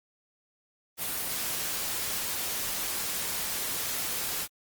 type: noise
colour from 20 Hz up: white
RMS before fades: -32 dBFS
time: 0.97-4.48 s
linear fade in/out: 50 ms
effects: Opus 32 kbps